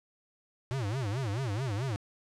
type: tone with vibrato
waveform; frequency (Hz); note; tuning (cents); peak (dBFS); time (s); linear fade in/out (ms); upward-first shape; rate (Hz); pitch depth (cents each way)
square; 116.4; A#2; -2; -31; 0.71-1.96; 0; sine; 4.6; 290
effects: low-pass 8000 Hz 12 dB/octave